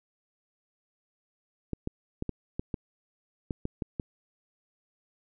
clicks, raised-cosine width 3 ms, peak -18 dBFS, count 10, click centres 1.733 / 1.874 / 2.224 / 2.293 / 2.595 / 2.742 / 3.508 / 3.654 / 3.822 / 3.998 s, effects none

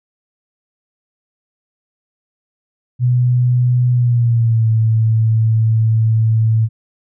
sine tone with pitch glide, 123.7 to 111.48 Hz, B2 to A2, +3 to +23 cents, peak -10 dBFS, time 2.99-6.69 s, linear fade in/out 50 ms, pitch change -180 cents, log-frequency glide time 3.91-4.68 s, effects none

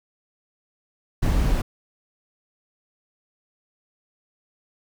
brown noise, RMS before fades -20 dBFS, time 1.22-1.62 s, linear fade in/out 10 ms, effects none

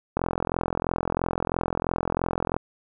click train, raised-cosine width 1 ms, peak -10 dBFS, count 104, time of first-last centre 0.17-2.565 s, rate 43 Hz, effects none

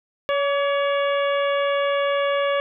harmonic tone with a mistuned harmonic, 563 Hz, C#5, 27 cents sharp, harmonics 1 / 2 / 3 / 4 / 5 / 6, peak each -20 / -26 / -30 / -32 / -34 / -36 dBFS, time 0.29-2.6 s, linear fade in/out 0 ms, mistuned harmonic 2, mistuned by +28 cents, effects none

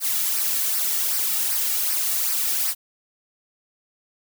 blue noise with flanger, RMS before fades -23 dBFS, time 0-2.75 s, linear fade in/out 50 ms, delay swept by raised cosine 0.28 to 1.98 ms, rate 2.6 Hz, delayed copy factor -0.6, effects none

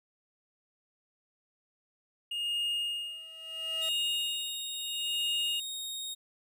triangle tone with tremolo, 2844 Hz, F7, 31 cents sharp, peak -27 dBFS, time 2.31-5.6 s, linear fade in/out 5 ms, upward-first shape sine, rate 0.74 Hz, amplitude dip 85%
sawtooth tone with exponential growth, 645 Hz, E5, 38 cents flat, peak -37 dBFS, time 2.74-3.89 s, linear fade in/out 2 ms, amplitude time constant 250 ms
sawtooth tone, 3729 Hz, A#7, in tune, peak -33 dBFS, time 3.81-6.15 s, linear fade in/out 20 ms
effects none

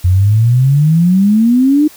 sine exponential sweep, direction up, 87.31 to 308.6 Hz, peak -6 dBFS, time 0.04-1.88 s, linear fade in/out 10 ms, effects white hiss -39 dBFS RMS until 1.96 s

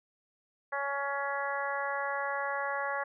harmonic tone, 280 Hz, C#4, 18 cents sharp, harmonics 2 / 3 / 4 / 5 / 6 / 7, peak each -37 / -37 / -37 / -40 / -37 / -41 dBFS, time 0.72-3.04 s, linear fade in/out 10 ms, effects none

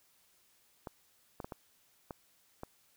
clicks, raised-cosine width 1 ms, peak -27 dBFS, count 6, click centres 0.872 / 1.402 / 1.445 / 1.522 / 2.108 / 2.634 s, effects white hiss -69 dBFS RMS until 2.96 s

